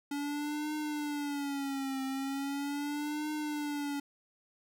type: tone with vibrato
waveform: square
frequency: 284.4 Hz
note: C#4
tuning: 45 cents sharp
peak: -34 dBFS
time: 0.11-4 s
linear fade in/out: 5 ms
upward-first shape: triangle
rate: 0.39 Hz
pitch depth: 120 cents each way
effects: none